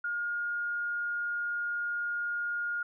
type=tone; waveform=sine; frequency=1423 Hz; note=F6; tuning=32 cents sharp; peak=-30 dBFS; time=0.04-2.83 s; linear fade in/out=5 ms; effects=none